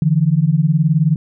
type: beating tone pair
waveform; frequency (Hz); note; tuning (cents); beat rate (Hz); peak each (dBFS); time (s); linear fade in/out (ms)
sine; 147.1 / 166.1; D3 / E3; +3 / +13; 19; -14; 0.02-1.16; 2
effects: none